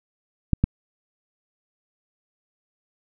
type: clicks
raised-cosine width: 5 ms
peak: -5 dBFS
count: 2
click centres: 0.533 / 0.64 s
effects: none